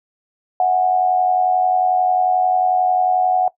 sine tone with amplitude modulation, 735 Hz, F#5, 12 cents flat, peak -10 dBFS, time 0.6-3.48 s, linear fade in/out 2 ms, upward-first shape sine, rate 91.2 Hz, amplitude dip 55%, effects noise-tail reverb RT60 0.1 s tail -18 dB re dry

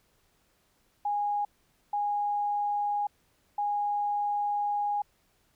sine tone bursts at uneven times, 823 Hz, G#5, 16 cents flat, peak -26 dBFS, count 3, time 1.05-1.45 / 1.93-3.07 / 3.58-5.02 s, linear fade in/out 5 ms, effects pink hiss -69 dBFS RMS until 5.55 s

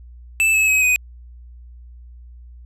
square tone with pitch steps, 2637 / 2590 / 2544 / 2499 Hz, E7 / E7 / D#7 / D#7, 0 / -31 / +38 / +7 cents, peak -14 dBFS, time 0.4-0.96 s, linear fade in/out 0 ms, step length 140 ms, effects added 60 Hz sine -38 dBFS peak until 2.65 s + low-pass 12000 Hz 12 dB/octave

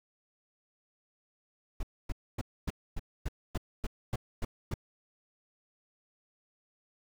brown noise bursts, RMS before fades -32 dBFS, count 11, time 1.8-4.741 s, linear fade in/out 5 ms, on 31 ms, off 260 ms, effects none

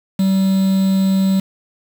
triangle tone with quantisation, 192.1 Hz, G3, 35 cents flat, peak -10 dBFS, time 0.19-1.4 s, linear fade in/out 5 ms, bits 5, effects none

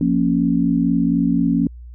sine chord, Bb minor, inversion second, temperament equal, 174.61 / 233.1 / 277.2 Hz, F3 / Bb3 / Db4, 0 / 0 / 0 cents, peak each -19 / -19 / -18 dBFS, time 0.01-1.67 s, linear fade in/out 2 ms, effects added 60 Hz sine -34 dBFS peak until 1.94 s

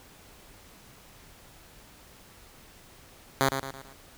5% pulse tone with echo, 135.2 Hz, C#3, 43 cents flat, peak -10 dBFS, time 3.41-3.49 s, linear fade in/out 0 ms, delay 110 ms, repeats 4, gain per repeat -7 dB, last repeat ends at 3.93 s, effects pink hiss -53 dBFS RMS until 4.17 s

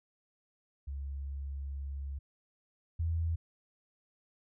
sine tone pair in turn, 69.3 / 82.41 Hz, C#2 / E2, 0 / 0 cents, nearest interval minor third, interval 300 cents, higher second, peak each -36 / -29 dBFS, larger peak second, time 0.87-2.19 / 2.99-3.36 s, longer first, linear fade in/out 10 ms, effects none

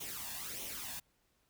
white noise with flanger, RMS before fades -43 dBFS, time 0-1 s, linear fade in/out 10 ms, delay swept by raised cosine 0.31 to 1.16 ms, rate 1.6 Hz, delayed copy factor +0.65, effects pink hiss -75 dBFS RMS until 1.49 s

